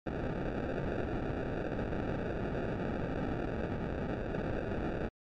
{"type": "noise with sample-and-hold", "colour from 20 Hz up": "white", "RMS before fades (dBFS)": -35, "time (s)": [0.06, 5.09], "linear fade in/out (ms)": 10, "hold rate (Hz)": 1050, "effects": ["low-pass 2000 Hz 12 dB/octave", "MP3 64 kbps"]}